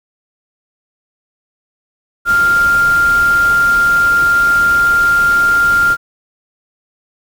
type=tone in noise; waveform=sine; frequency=1396.9 Hz; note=F6; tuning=in tune; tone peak=-8 dBFS; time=2.25-5.97 s; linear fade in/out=50 ms; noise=pink; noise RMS=-26 dBFS; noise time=2.25-5.97 s; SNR=+15 dB; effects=none